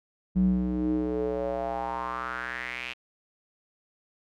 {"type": "tone with band-pass filter sweep", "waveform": "square", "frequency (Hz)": 61.74, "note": "B1", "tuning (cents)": 0, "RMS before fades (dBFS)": -29, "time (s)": [0.35, 2.94], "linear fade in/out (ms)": 20, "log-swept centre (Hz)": [170, 2700], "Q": 4.7, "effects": []}